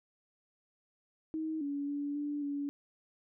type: tone with pitch steps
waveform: sine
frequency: 316 / 284.2 / 287.2 / 291.7 / 285 Hz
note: D#4 / C#4 / D4 / D4 / C#4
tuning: +27 / +43 / -39 / -12 / +48 cents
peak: -33 dBFS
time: 1.34-2.69 s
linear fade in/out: 0 ms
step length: 270 ms
effects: none